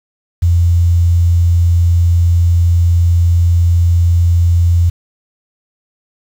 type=tone with quantisation; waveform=sine; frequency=85.9 Hz; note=F2; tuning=28 cents flat; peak=-7 dBFS; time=0.42-4.9 s; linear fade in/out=10 ms; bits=6; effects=none